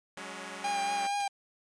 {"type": "chord", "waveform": "5% pulse", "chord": "F# suspended second", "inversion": "none", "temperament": "equal with one note detuned", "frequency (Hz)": [185, 207.7, 281.5], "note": ["F#3", "G#3", "C#4"], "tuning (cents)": [0, 0, 27], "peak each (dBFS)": -33, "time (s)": [0.17, 1.07], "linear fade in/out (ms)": 2}
{"type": "tone with vibrato", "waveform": "45% pulse", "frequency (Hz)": 805, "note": "G5", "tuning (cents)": 46, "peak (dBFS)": -29, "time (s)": [0.64, 1.28], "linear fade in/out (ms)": 5, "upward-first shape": "triangle", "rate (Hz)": 4.3, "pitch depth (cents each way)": 25}
{"type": "noise with exponential decay", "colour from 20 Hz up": "white", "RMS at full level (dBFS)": -42, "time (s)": [1.2, 1.29], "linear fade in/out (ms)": 0, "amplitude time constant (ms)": 19}
{"effects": ["resampled to 22050 Hz"]}